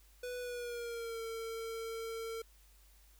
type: tone with pitch glide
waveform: square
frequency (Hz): 493.9 to 452.9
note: B4 to A#4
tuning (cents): 0 to -50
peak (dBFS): -40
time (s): 0.23-2.42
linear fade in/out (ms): 5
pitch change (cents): -150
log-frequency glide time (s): 0.4-1.22
effects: added 50 Hz sine -61 dBFS peak until 3.19 s + white hiss -67 dBFS RMS until 3.19 s